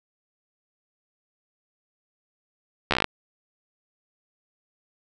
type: slowing click train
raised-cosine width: 0.3 ms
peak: -5 dBFS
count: 9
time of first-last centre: 2.91-3.043 s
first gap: 13 ms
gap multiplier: 1.07
effects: none